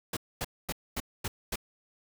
pink noise bursts, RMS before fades -33 dBFS, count 6, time 0.13-1.558 s, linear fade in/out 5 ms, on 38 ms, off 240 ms, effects none

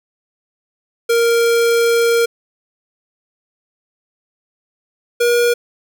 square tone pair in turn, 466.2 / 477.9 Hz, A#4 / A#4, 0 / +43 cents, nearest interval unison, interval 43 cents, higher second, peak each -12 dBFS, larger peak neither, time 1.09-2.26 / 5.2-5.54 s, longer first, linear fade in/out 10 ms, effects none

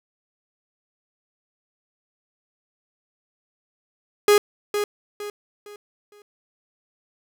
45% pulse tone with echo, 413.5 Hz, G#4, 8 cents flat, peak -12 dBFS, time 4.28-4.38 s, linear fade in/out 2 ms, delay 460 ms, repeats 4, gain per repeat -9 dB, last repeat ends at 6.22 s, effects none

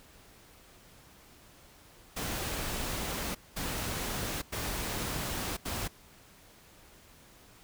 pink noise bursts at uneven times, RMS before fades -35 dBFS, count 4, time 2.16-3.35 / 3.56-4.42 / 4.52-5.57 / 5.65-5.88 s, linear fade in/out 10 ms, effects pink hiss -57 dBFS RMS until 7.63 s

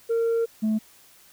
sine tone pair in turn, 460 / 217.1 Hz, A#4 / A3, -23 / -23 cents, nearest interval octave + minor second, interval 1300 cents, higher first, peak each -18 dBFS, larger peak neither, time 0.09-0.46 / 0.62-0.79 s, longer first, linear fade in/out 20 ms, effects tanh soft clip ceiling -19 dBFS + white hiss -54 dBFS RMS until 1.32 s

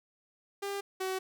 sawtooth tone pair in turn, 399.4 / 377 Hz, G4 / F#4, +32 / +32 cents, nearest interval minor second, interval 100 cents, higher first, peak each -30 / -28 dBFS, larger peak second, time 0.62-0.81 / 1-1.19 s, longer neither, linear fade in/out 10 ms, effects none

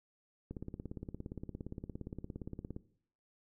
click train, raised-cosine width 3 ms, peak -29 dBFS, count 40, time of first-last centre 0.51-2.764 s, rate 17.3 Hz, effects noise-tail reverb RT60 0.6 s tail -18 dB re dry

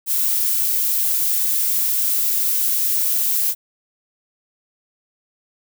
violet noise, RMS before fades -19 dBFS, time 0.06-3.55 s, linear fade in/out 50 ms, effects none

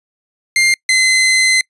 sawtooth tone pair in turn, 2100 / 2054 Hz, C7 / C7, +6 / -33 cents, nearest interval unison, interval 39 cents, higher first, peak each -6 dBFS, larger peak neither, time 0.56-0.74 / 0.89-1.61 s, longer second, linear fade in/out 2 ms, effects noise-tail reverb RT60 0.1 s tail -26 dB re dry + resampled to 24000 Hz

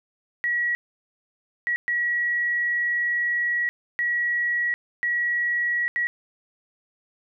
sine tone bursts at uneven times, 1920 Hz, B6, 49 cents flat, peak -21 dBFS, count 6, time 0.44-0.75 / 1.67-1.76 / 1.88-3.69 / 3.99-4.74 / 5.03-5.88 / 5.96-6.07 s, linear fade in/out 0 ms, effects none

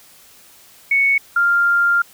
sine tone pair in turn, 2217 / 1396.3 Hz, C#7 / F6, 0 / -1 cents, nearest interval minor sixth, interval 801 cents, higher first, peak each -12 dBFS, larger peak neither, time 0.91-1.18 / 1.36-2.02 s, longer second, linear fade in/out 5 ms, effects white hiss -47 dBFS RMS until 2.13 s

